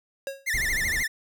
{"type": "tone with exponential decay", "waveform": "square", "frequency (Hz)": 546, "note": "C#5", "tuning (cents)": -26, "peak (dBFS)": -27, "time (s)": [0.27, 0.49], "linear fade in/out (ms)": 1, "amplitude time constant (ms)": 46}
{"type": "tone with vibrato", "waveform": "45% pulse", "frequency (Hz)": 1933, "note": "B6", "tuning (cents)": -38, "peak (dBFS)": -24, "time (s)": [0.46, 1.08], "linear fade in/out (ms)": 20, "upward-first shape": "sine", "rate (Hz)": 13, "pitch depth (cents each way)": 180}
{"type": "noise", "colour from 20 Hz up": "brown", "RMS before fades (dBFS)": -34, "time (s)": [0.54, 1.03], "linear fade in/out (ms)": 5}
{"effects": []}